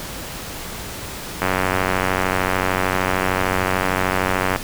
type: click train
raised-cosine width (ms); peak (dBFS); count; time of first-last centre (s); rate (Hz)
0.5; -3; 294; 1.42-4.56; 93.3
effects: pink hiss -31 dBFS RMS until 4.63 s